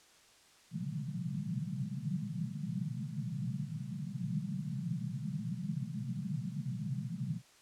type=band-pass noise; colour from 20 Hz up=pink; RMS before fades=-38 dBFS; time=0.71-7.42 s; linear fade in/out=50 ms; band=120 to 210 Hz; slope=96 dB/octave; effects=white hiss -62 dBFS RMS until 7.61 s + low-pass 8000 Hz 12 dB/octave